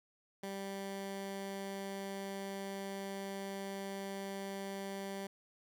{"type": "tone", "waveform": "15% pulse", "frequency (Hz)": 196, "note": "G3", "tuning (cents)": 0, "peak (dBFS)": -34, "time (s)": [0.43, 5.27], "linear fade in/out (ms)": 5, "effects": []}